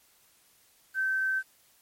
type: tone with quantisation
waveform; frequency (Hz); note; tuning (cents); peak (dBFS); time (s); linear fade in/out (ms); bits
sine; 1545; G6; -26; -25; 0.94-1.43; 50; 9
effects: white hiss -63 dBFS RMS until 1.81 s + MP3 64 kbps